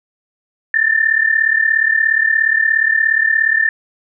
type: tone pair together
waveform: sine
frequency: 1763 / 1800 Hz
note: A6 / A6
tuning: +3 / +39 cents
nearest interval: unison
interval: 36 cents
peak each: -14 dBFS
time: 0.74-3.69 s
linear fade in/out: 2 ms
effects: none